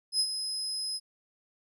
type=tone with ADSR envelope; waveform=35% pulse; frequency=5080 Hz; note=D#8; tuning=35 cents sharp; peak=-20 dBFS; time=0.12-1 s; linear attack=77 ms; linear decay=63 ms; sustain=-9 dB; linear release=40 ms; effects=none